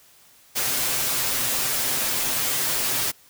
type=noise with comb filter; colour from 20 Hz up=white; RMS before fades=-24 dBFS; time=0.55-3.12 s; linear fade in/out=20 ms; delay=7.7 ms; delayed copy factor=+0.85; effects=white hiss -54 dBFS RMS until 3.29 s